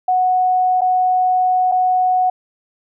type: tone with dropouts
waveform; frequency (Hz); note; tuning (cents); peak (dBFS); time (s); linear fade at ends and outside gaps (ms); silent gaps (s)
sine; 737; F#5; -7; -12; 0.08-2.3; 5; 0.809-0.816 / 1.716-1.72
effects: none